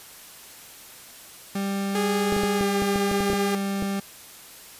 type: tone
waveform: 40% pulse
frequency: 197.4 Hz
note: G3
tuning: 12 cents sharp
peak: -24 dBFS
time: 1.55-4 s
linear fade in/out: 5 ms
type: tone with pitch glide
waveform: sawtooth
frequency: 412.4 to 402.5 Hz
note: G#4 to G4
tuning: -12 to +46 cents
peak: -20 dBFS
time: 1.95-3.55 s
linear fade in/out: 2 ms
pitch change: -42 cents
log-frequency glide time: 2.56-2.63 s
type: clicks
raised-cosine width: 2 ms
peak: -15 dBFS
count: 11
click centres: 2.324 / 2.365 / 2.435 / 2.61 / 2.821 / 2.959 / 3.114 / 3.206 / 3.301 / 3.332 / 3.824 s
effects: white hiss -45 dBFS RMS until 4.79 s + resampled to 32000 Hz